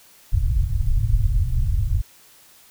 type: low-pass noise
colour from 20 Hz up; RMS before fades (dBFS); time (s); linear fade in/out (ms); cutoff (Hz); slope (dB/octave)
pink; -19; 0.32-2.02; 20; 120; 48
effects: white hiss -51 dBFS RMS until 2.7 s